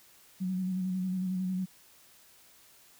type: tone with vibrato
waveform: sine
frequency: 185.4 Hz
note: F#3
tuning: 4 cents sharp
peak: -29 dBFS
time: 0.4-1.66 s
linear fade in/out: 20 ms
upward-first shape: square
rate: 11 Hz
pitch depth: 27 cents each way
effects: white hiss -59 dBFS RMS until 2.99 s